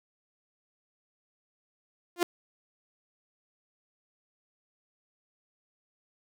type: tone with exponential growth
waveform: sawtooth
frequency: 349.2 Hz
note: F4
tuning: in tune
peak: -15 dBFS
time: 2.16-2.23 s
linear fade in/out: 1 ms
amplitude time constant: 15 ms
effects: none